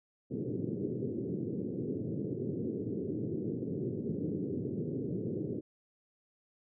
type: band-pass noise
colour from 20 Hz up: white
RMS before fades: -36 dBFS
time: 0.3-5.61 s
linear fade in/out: 20 ms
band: 100 to 430 Hz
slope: 48 dB/octave
effects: none